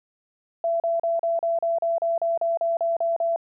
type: tone bursts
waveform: sine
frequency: 671 Hz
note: E5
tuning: 31 cents sharp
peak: -20 dBFS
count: 14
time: 0.64-3.361 s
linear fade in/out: 2 ms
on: 160 ms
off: 37 ms
effects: none